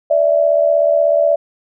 sine tone pair together, 582.9 / 659.3 Hz, D5 / E5, -13 / 0 cents, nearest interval major second, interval 213 cents, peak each -12 / -14 dBFS, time 0.1-1.36 s, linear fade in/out 10 ms, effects none

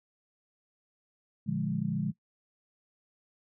sine chord, Bb dominant seventh, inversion none, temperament equal, 116.54 / 146.83 / 174.61 / 207.7 Hz, Bb2 / D3 / F3 / Ab3, 0 / 0 / 0 / 0 cents, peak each -39 / -33 / -33 / -33 dBFS, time 1.46-2.12 s, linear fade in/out 20 ms, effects noise-tail reverb RT60 0.1 s tail -20 dB re dry

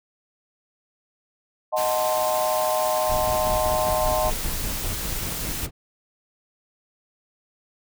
sine chord, D# diminished seventh, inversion none, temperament equal, 622.3 / 740 / 880 / 1046.5 Hz, D#5 / F#5 / A5 / C6, 0 / 0 / 0 / 0 cents, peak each -23 / -27 / -28 / -29 dBFS, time 1.72-4.31 s, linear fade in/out 20 ms
white noise, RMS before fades -31 dBFS, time 1.76-5.67 s, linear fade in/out 20 ms
brown noise with tremolo, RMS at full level -28 dBFS, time 3.07-5.71 s, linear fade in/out 50 ms, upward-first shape square, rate 5.1 Hz, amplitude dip 45%
effects none

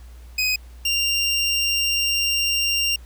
25% pulse tone pair in turn, 2509 / 2783 Hz, D#7 / F7, +14 / -7 cents, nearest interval major second, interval 179 cents, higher second, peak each -15 dBFS, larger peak neither, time 0.38-0.56 / 0.85-2.96 s, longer second, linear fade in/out 5 ms, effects added 60 Hz sine -39 dBFS peak until 3.05 s + pink hiss -54 dBFS RMS until 3.05 s

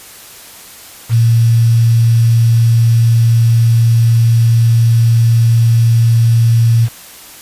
sine tone with quantisation, 115.5 Hz, A#2, 16 cents flat, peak -6 dBFS, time 1.09-6.89 s, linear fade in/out 50 ms, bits 5, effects white hiss -35 dBFS RMS until 7.41 s + resampled to 32000 Hz

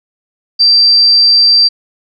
sine tone, 4694 Hz, D8, 2 cents flat, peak -4 dBFS, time 0.59-1.69 s, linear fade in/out 20 ms, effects none

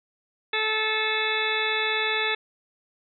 harmonic tone with a mistuned harmonic, 435.4 Hz, A4, 18 cents flat, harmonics 1 / 2 / 3 / 4 / 5 / 6 / 8 / 9, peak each -31 / -33 / -34 / -29 / -30 / -30 / -30 / -35 dBFS, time 0.53-2.35 s, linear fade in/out 5 ms, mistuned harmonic 9, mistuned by -20 cents, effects none

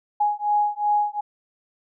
sine beating tone pair, 830.6 / 833.3 Hz, G#5 / G#5, 0 / +6 cents, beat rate 2.7 Hz, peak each -22 dBFS, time 0.2-1.21 s, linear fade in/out 10 ms, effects none

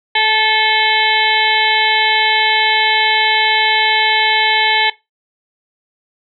harmonic tone with a mistuned harmonic, 435.3 Hz, A4, 19 cents flat, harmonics 1 / 2 / 4 / 5 / 6 / 7 / 8 / 9, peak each -27 / -16 / -18 / -16 / -25 / -18 / -23 / -21 dBFS, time 0.15-4.9 s, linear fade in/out 5 ms, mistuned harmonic 7, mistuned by +28 cents, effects noise-tail reverb RT60 0.2 s tail -17 dB re dry

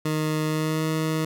20% pulse tone with pitch glide, 155.1 to 157.99 Hz, D#3 to D#3, -5 to +27 cents, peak -18 dBFS, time 0.05-1.25 s, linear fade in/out 5 ms, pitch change +32 cents, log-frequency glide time 0.46-0.85 s, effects none

